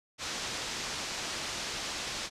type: low-pass noise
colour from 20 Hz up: white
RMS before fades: -37 dBFS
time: 0.18-2.3 s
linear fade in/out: 50 ms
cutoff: 6500 Hz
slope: 24 dB/octave
effects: resampled to 32000 Hz